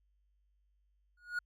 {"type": "tone with exponential growth", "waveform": "triangle", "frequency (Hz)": 1445, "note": "F#6", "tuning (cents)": -41, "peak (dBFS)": -28, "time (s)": [1.17, 1.39], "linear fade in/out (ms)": 5, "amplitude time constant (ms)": 46, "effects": ["added 50 Hz sine -70 dBFS peak until 1.45 s"]}